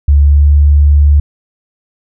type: tone with pitch glide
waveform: sine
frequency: 71.6 to 72.73 Hz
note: D2 to D2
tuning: -43 to -16 cents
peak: -3 dBFS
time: 0.08-1.2 s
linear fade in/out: 5 ms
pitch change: +27 cents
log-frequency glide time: 0.2-0.46 s
effects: none